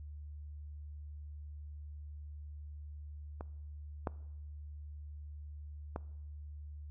clicks, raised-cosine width 1 ms, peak -29 / -20 / -24 dBFS, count 3, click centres 3.409 / 4.072 / 5.961 s, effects noise-tail reverb RT60 0.9 s tail -21 dB re dry + added 74 Hz sine -44 dBFS peak until 6.9 s

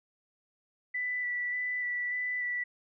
sine tone with vibrato, 1975.5 Hz, B6, in tune, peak -30 dBFS, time 0.94-2.64 s, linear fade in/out 10 ms, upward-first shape square, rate 1.7 Hz, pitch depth 12 cents each way, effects none

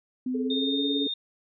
sine tone with pitch glide, 254.3 to 280.5 Hz, C4 to C#4, -49 to +21 cents, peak -26 dBFS, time 0.26-1.07 s, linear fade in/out 5 ms, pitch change +170 cents, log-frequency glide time 0.41-0.83 s
sine tone with tremolo, 430.3 Hz, A4, 39 cents flat, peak -27 dBFS, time 0.34-1.08 s, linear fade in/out 10 ms, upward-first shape triangle, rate 18 Hz, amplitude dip 90%
sine tone, 3657 Hz, A#7, 34 cents flat, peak -28 dBFS, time 0.5-1.14 s, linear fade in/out 5 ms
effects none

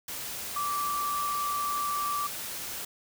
sine tone in noise, 1165 Hz, D6, 14 cents flat, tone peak -28 dBFS, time 0.56-2.27 s, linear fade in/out 5 ms, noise white, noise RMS -37 dBFS, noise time 0.08-2.85 s, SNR +6 dB, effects none

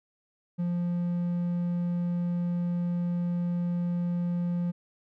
triangle tone, 174.61 Hz, F3, in tune, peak -24 dBFS, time 0.58-4.72 s, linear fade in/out 20 ms, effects none

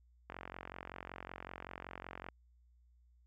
click train, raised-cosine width 0.5 ms, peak -29 dBFS, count 91, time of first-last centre 0.3-2.287 s, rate 45.3 Hz, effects added 60 Hz sine -64 dBFS peak until 3.26 s

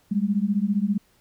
sine beating tone pair, 196 / 211 Hz, G3 / G#3, 0 / +28 cents, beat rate 15 Hz, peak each -23 dBFS, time 0.11-0.98 s, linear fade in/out 10 ms, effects pink hiss -62 dBFS RMS until 1.2 s

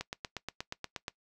click train, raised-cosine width 0.2 ms, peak -19 dBFS, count 10, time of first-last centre 0.01-1.081 s, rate 8.4 Hz, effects noise-tail reverb RT60 0.1 s tail -20 dB re dry

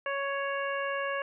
harmonic tone, 556 Hz, C#5, 5 cents sharp, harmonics 1 / 2 / 3 / 4 / 5, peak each -33 / -35 / -35 / -42 / -41 dBFS, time 0.06-1.22 s, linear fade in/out 2 ms, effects none

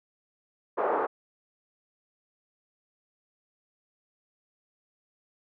pink band-pass noise, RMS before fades -27 dBFS, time 0.77-1.07 s, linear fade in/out 20 ms, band 400 to 1200 Hz, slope 24 dB/octave, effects none

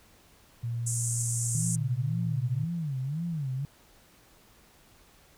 sine tone, 117.7 Hz, A#2, 17 cents sharp, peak -29 dBFS, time 0.63-2.65 s, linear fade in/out 10 ms
white band-pass noise, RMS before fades -33 dBFS, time 0.86-1.76 s, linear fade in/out 10 ms, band 6700 to 9200 Hz, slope 48 dB/octave
sine tone with vibrato, 149.2 Hz, D3, 28 cents sharp, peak -29 dBFS, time 1.55-3.65 s, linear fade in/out 0 ms, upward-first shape sine, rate 1.9 Hz, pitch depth 250 cents each way
effects pink hiss -59 dBFS RMS until 5.37 s

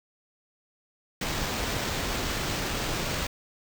pink noise with sample-and-hold, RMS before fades -30 dBFS, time 1.21-3.27 s, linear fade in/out 5 ms, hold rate 11025 Hz, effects none

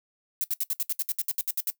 violet noise bursts, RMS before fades -27 dBFS, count 14, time 0.41-1.701 s, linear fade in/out 0 ms, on 30 ms, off 67 ms, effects noise-tail reverb RT60 0.1 s tail -17 dB re dry

